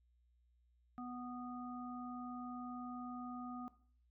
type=harmonic tone; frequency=246.9 Hz; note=B3; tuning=in tune; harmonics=1 / 3 / 5; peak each=-45 / -51 / -51 dBFS; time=0.98-3.68 s; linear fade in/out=0 ms; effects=noise-tail reverb RT60 0.5 s tail -17 dB re dry + added 60 Hz sine -70 dBFS peak until 4.1 s